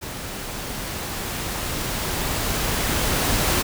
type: noise with level ramp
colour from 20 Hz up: pink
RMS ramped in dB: -33 to -20 dBFS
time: 0.01-3.63 s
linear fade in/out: 20 ms
effects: none